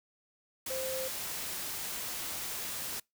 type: tone in noise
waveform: sine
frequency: 523.3 Hz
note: C5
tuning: in tune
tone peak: -35 dBFS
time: 0.7-1.08 s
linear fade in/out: 5 ms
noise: white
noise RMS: -38 dBFS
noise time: 0.66-3 s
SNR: 0 dB
effects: noise-tail reverb RT60 0.2 s tail -26 dB re dry